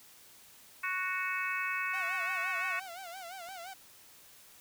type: harmonic tone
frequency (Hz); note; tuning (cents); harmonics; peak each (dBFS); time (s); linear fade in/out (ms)
370; F#4; 0; 3 / 4 / 5 / 6 / 7; -38 / -37 / -39 / -38 / -38; 0.83-2.8; 10
type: tone with vibrato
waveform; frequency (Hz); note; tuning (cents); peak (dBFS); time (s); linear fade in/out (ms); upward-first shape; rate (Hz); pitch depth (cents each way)
sawtooth; 724; F#5; -38; -39; 1.93-3.74; 10; sine; 5.8; 130
type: click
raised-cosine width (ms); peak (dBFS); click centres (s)
0.5; -40; 3.488
effects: white hiss -57 dBFS RMS until 4.6 s